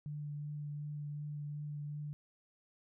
sine tone with vibrato, 147.5 Hz, D3, 8 cents sharp, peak -39 dBFS, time 0.06-2.13 s, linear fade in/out 0 ms, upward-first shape triangle, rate 2.7 Hz, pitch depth 15 cents each way, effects none

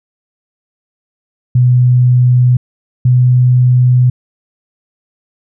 sine tone pair in turn, 124.6 / 125.28 Hz, B2 / B2, +16 / +25 cents, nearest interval unison, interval 9 cents, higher second, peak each -5 dBFS, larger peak neither, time 1.55-2.57 / 3.05-4.1 s, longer second, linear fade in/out 5 ms, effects none

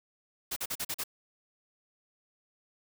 white noise bursts, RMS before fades -34 dBFS, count 6, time 0.51-1.039 s, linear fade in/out 10 ms, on 54 ms, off 41 ms, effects none

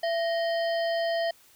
harmonic tone with a mistuned harmonic, 622.3 Hz, D#5, in tune, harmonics 1 / 3 / 5 / 7 / 8, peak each -25 / -35 / -39 / -42 / -43 dBFS, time 0.03-1.31 s, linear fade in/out 5 ms, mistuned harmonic 1, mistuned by +130 cents, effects white hiss -58 dBFS RMS until 1.55 s

